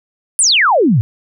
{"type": "exponential sweep", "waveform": "sine", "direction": "down", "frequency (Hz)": [10120, 99.6], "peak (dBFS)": -8, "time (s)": [0.39, 1.01], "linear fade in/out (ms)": 0, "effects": []}